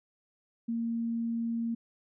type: tone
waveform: sine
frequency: 231 Hz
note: A#3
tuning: 16 cents flat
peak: -29 dBFS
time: 0.68-1.75 s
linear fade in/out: 10 ms
effects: none